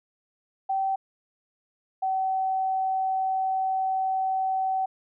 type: tone pair in turn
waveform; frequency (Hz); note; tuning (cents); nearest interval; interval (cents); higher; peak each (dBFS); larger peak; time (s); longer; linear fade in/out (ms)
sine; 772 / 761.4; G5 / F#5; -27 / +49; unison; 24; first; -23; neither; 0.69-0.96 / 2.02-4.86; second; 10
effects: none